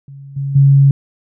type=tone with level steps; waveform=sine; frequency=138.59 Hz; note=C#3; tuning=in tune; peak=-31 / -17 / -5 dBFS; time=0.08-0.91 s; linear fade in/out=2 ms; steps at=0.36 / 0.55 s; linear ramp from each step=10 ms; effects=none